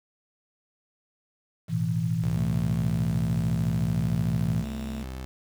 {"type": "chord", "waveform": "sine", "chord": "A suspended second", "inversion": "none", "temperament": "equal", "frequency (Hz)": [110, 123.47, 164.81], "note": ["A2", "B2", "E3"], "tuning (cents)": [0, 0, 0], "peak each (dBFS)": [-29, -30, -26], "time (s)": [1.68, 4.65], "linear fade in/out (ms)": 50}
{"type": "tone with pitch glide", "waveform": "sawtooth", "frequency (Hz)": [65.41, 64.77], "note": ["C2", "C2"], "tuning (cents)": [0, -17], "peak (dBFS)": -30, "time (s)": [2.23, 5.25], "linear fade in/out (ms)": 0, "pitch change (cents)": -17, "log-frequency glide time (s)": [2.53, 2.93]}
{"type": "tone with vibrato", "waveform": "triangle", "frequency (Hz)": 220.2, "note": "A3", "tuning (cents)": 2, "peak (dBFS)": -31, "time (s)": [2.35, 5.04], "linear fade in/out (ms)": 20, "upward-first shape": "triangle", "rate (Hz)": 19, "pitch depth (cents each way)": 24}
{"effects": ["8-bit"]}